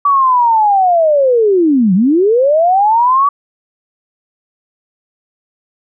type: linear two-way sweep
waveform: sine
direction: down then up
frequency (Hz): 1152 to 174.61 to 1152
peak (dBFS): -7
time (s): 0.05-3.29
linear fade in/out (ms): 5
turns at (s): 1.94
effects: none